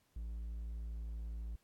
triangle tone, 56.2 Hz, A1, 37 cents sharp, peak -38 dBFS, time 0.16-1.56 s, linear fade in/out 5 ms, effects pink hiss -75 dBFS RMS until 1.63 s + AAC 64 kbps

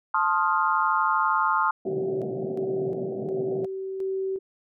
sine chord, F dominant seventh, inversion first, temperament equal with one note detuned, 880 / 1053.2 / 1244.5 / 1396.9 Hz, A5 / C6 / Eb6 / F6, 0 / +11 / 0 / 0 cents, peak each -26 / -25 / -25 / -27 dBFS, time 0.14-1.71 s, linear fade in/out 5 ms
pink band-pass noise, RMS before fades -34 dBFS, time 1.85-3.66 s, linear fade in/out 5 ms, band 120 to 730 Hz, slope 96 dB/octave
sine tone with tremolo, 383.2 Hz, G4, 39 cents flat, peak -25 dBFS, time 1.86-4.39 s, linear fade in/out 10 ms, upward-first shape square, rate 1.4 Hz, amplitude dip 40%
effects none

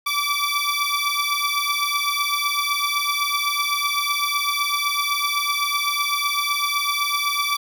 15% pulse beating tone pair, 1154 / 1161.9 Hz, D6 / D6, -31 / -19 cents, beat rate 7.9 Hz, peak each -17 dBFS, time 0.06-7.57 s, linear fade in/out 10 ms, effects none

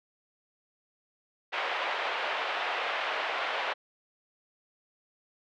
pink band-pass noise, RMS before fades -32 dBFS, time 1.52-3.74 s, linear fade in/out 20 ms, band 560 to 3200 Hz, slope 24 dB/octave, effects none

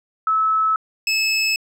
sine / 25% pulse tone pair in turn, 1300 / 2600 Hz, E6 / E7, -24 / -24 cents, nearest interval octave, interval 1200 cents, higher second, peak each -15 / -13 dBFS, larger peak second, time 0.27-0.76 / 1.07-1.56 s, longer neither, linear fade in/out 2 ms, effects low-pass 12000 Hz 12 dB/octave

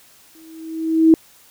sine tone with exponential growth, 322.2 Hz, E4, 39 cents flat, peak -5 dBFS, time 0.35-1.14 s, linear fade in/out 1 ms, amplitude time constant 170 ms, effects white hiss -50 dBFS RMS until 1.5 s

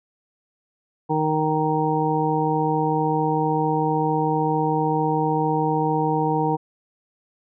harmonic tone, 155.56 Hz, D#3, in tune, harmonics 1 / 2 / 3 / 5 / 6, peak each -25 / -25 / -25 / -25 / -25 dBFS, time 1.09-6.57 s, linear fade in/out 20 ms, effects none

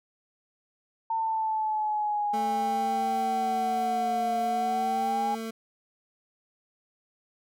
sine exponential two-way sweep, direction down then up, 902 to 708 to 822 Hz, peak -25 dBFS, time 1.1-5.35 s, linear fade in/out 5 ms, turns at 4.39 s
25% pulse tone with pitch glide, 220.1 to 224.6 Hz, A3 to A3, +1 to +36 cents, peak -29 dBFS, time 2.33-5.51 s, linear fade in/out 10 ms, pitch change +35 cents, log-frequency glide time 2.55-3.07 s
effects none

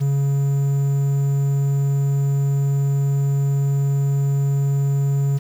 triangle tone with quantisation, 139.5 Hz, C#3, 11 cents sharp, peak -14 dBFS, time 0-5.39 s, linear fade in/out 20 ms, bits 7, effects none

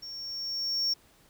triangle tone with level ramp, 5500 Hz, F8, 27 cents flat, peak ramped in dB -38 to -23 dBFS, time 0.02-0.94 s, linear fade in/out 10 ms, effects pink hiss -61 dBFS RMS until 1.29 s

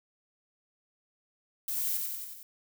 violet noise with echo, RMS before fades -33 dBFS, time 1.68-1.97 s, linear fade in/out 2 ms, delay 92 ms, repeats 5, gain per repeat -3 dB, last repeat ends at 2.43 s, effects none

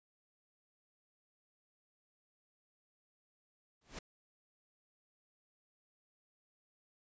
pink noise with exponential growth, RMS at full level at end -41 dBFS, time 3.81-3.99 s, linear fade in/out 5 ms, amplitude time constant 39 ms, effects resampled to 16000 Hz

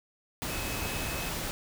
sine tone in noise, 2570 Hz, E7, 45 cents flat, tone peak -41 dBFS, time 0.5-1.29 s, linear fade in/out 0 ms, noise pink, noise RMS -34 dBFS, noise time 0.42-1.51 s, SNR -10 dB, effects none

